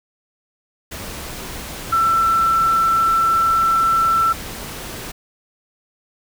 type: tone in noise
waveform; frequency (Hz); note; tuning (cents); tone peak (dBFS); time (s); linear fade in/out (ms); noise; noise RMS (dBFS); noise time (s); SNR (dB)
sine; 1338; E6; +25; -13; 1.92-4.33; 10; pink; -31; 0.91-5.12; +15
effects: none